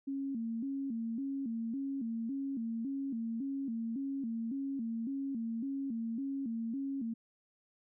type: tone with vibrato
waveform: sine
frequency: 250 Hz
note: B3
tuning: 21 cents sharp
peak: -34 dBFS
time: 0.07-7.14 s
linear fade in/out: 10 ms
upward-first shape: square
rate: 1.8 Hz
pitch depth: 160 cents each way
effects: none